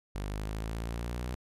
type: linear sweep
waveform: sawtooth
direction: up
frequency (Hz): 49.24 to 62.5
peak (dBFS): -30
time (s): 0.15-1.35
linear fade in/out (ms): 0
effects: resampled to 32000 Hz